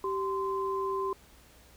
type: tone pair together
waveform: sine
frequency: 387.9 / 1035.6 Hz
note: G4 / C6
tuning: -18 / -18 cents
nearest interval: octave + perfect fourth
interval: 1700 cents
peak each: -31 / -32 dBFS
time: 0.04-1.13 s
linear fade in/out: 2 ms
effects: added 60 Hz sine -59 dBFS peak until 1.76 s + pink hiss -58 dBFS RMS until 1.76 s